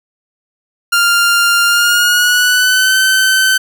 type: tone with pitch glide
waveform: sawtooth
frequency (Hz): 1396.9 to 1532.2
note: F6 to G6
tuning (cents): 0 to -40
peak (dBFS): -5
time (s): 0.92-3.58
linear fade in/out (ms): 10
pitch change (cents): +160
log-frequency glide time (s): 1.66-2.96
effects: none